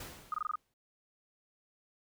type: noise with exponential decay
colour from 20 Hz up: pink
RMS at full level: -43 dBFS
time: 0-0.74 s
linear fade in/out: 5 ms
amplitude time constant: 160 ms
type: tone bursts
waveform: sine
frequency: 1242 Hz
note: D#6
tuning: 3 cents flat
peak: -31 dBFS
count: 6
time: 0.32-0.556 s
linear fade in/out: 2 ms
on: 21 ms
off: 22 ms
effects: none